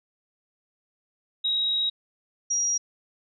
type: tone pair in turn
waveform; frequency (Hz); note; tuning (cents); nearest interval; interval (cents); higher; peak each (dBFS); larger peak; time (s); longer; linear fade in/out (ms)
sine; 3814 / 5715; A#7 / F8; +39 / +39; perfect fifth; 700; second; -22 / -22; neither; 1.44-1.9 / 2.5-2.78; first; 10
effects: none